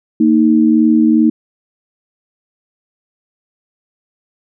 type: tone pair together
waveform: sine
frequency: 229.7 / 312.2 Hz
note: A#3 / D#4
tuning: -25 / +6 cents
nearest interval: perfect fourth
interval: 531 cents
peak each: -10 dBFS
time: 0.2-1.3 s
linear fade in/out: 5 ms
effects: none